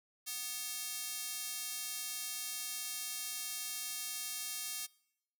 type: tone with high-pass filter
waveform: square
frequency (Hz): 246.9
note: B3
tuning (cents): 0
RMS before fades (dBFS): -41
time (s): 0.26-4.87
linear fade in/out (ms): 20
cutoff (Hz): 5000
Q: 0.56
effects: noise-tail reverb RT60 0.8 s tail -24 dB re dry